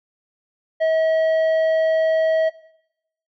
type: tone with tanh clipping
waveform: sine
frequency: 641 Hz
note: E5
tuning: 49 cents flat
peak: -17 dBFS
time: 0.8-2.5 s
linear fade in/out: 20 ms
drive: 8 dB
effects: noise-tail reverb RT60 0.8 s tail -18 dB re dry